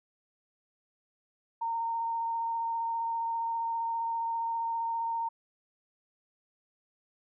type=tone with vibrato; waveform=sine; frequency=919 Hz; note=A#5; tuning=25 cents flat; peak=-29 dBFS; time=1.61-5.29 s; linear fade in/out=10 ms; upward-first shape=triangle; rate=15 Hz; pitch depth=12 cents each way; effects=none